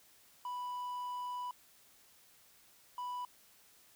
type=tone bursts at uneven times; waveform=triangle; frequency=987.8 Hz; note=B5; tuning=in tune; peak=-36 dBFS; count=2; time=0.45-1.51 / 2.98-3.25 s; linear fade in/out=2 ms; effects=white hiss -64 dBFS RMS until 3.95 s